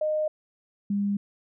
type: tone pair in turn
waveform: sine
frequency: 615 / 201.8 Hz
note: D#5 / G#3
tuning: -20 / -49 cents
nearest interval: octave + perfect fifth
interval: 1929 cents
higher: first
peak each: -23 dBFS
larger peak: neither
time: 0.01-0.28 / 0.9-1.17 s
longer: neither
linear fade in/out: 5 ms
effects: none